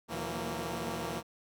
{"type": "tone cluster", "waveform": "10% pulse", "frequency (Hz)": [76, 119, 165.6, 183.1, 230.4], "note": ["D#2", "A#2", "E3", "F#3", "A#3"], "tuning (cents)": [-40, 36, 8, -18, -20], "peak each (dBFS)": [-36, -36, -31, -34, -31], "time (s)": [0.08, 1.23], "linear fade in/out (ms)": 50, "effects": []}